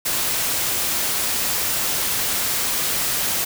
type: noise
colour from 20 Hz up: white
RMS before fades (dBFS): -22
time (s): 0.05-3.45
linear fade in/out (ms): 10
effects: none